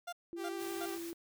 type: tone bursts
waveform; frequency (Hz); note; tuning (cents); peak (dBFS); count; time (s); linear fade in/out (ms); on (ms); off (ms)
30% pulse; 698.5; F5; 0; -37; 3; 0.07-0.861; 10; 57; 310
type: tone with pitch glide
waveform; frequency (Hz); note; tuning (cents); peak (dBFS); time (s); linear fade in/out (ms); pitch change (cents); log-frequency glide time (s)
sine; 340 to 337.1; F4 to E4; -46 to +39; -40; 0.33-1.13; 0; -15; 0.59-0.88
type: tone with vibrato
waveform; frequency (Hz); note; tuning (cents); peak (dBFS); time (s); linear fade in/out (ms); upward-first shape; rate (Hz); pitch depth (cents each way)
sawtooth; 392; G4; 0; -37; 0.36-0.99; 50; square; 12; 13
type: noise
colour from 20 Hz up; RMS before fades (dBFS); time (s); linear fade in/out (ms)
white; -49; 0.57-1.14; 50
effects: none